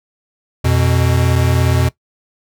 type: tone pair together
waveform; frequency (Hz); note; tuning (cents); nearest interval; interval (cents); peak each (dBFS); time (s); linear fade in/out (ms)
square; 87.08 / 124; F2 / B2; -5 / +7; tritone; 612; -15; 0.64-1.89; 10
effects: noise-tail reverb RT60 0.1 s tail -18 dB re dry